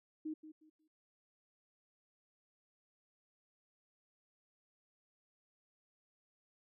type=tone with echo; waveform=sine; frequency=311.1 Hz; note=D#4; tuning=in tune; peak=-38 dBFS; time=0.25-0.34 s; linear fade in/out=10 ms; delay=180 ms; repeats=3; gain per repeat=-12 dB; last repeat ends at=0.88 s; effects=none